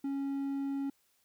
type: tone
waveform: triangle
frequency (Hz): 276.3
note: C#4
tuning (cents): -6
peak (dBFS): -30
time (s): 0.04-0.9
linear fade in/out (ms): 5
effects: white hiss -72 dBFS RMS until 1.24 s